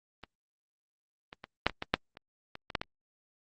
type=clicks; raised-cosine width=0.3 ms; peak=-27 / -27 / -26 / -6 / -22 / -17 / -6 / -29 / -25 / -25 / -11 / -18 dBFS; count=12; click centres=0.237 / 1.329 / 1.441 / 1.666 / 1.697 / 1.824 / 1.94 / 2.171 / 2.554 / 2.702 / 2.752 / 2.815 s; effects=Opus 24 kbps